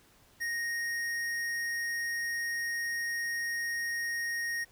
sine tone with tanh clipping, 1864.7 Hz, A#6, in tune, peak -33 dBFS, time 0.4-4.65 s, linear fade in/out 20 ms, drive 16 dB, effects pink hiss -62 dBFS RMS until 4.71 s

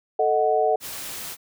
sine chord, D# diminished, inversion second, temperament equal, 440 / 622.3 / 740 Hz, A4 / D#5 / F#5, 0 / 0 / 0 cents, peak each -22 / -23 / -21 dBFS, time 0.19-0.76 s, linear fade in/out 5 ms
white noise, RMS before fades -34 dBFS, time 0.8-1.37 s, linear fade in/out 50 ms
effects none

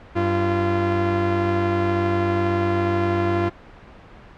sawtooth tone pair together, 96.5 / 343.9 Hz, G2 / F4, -27 / -27 cents, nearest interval octave + minor seventh, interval 2200 cents, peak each -19 / -16 dBFS, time 0.15-3.5 s, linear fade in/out 20 ms, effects pink hiss -44 dBFS RMS until 4.37 s + low-pass 2000 Hz 12 dB/octave

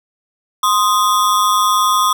square ring-modulated tone, 1145 Hz, D6, 44 cents flat, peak -9 dBFS, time 0.63-2.13 s, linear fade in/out 5 ms, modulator 99.4 Hz, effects 8-bit

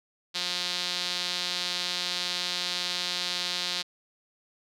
sawtooth tone with band-pass filter, 178.2 Hz, F3, 35 cents sharp, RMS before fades -31 dBFS, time 0.34-3.83 s, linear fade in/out 20 ms, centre 4100 Hz, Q 3, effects none

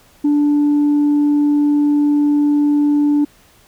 sine tone, 292.5 Hz, D4, 7 cents flat, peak -9 dBFS, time 0.24-3.25 s, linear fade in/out 10 ms, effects tanh soft clip ceiling -9 dBFS + pink hiss -50 dBFS RMS until 3.67 s

